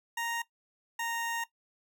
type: tone pair in turn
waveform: 20% pulse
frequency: 932.3 / 928.2 Hz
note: A#5 / A#5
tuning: 0 / -8 cents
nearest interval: unison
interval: 8 cents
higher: first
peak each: -27 dBFS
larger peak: neither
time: 0.17-0.42 / 0.99-1.44 s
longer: second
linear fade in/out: 5 ms
effects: noise-tail reverb RT60 0.1 s tail -17 dB re dry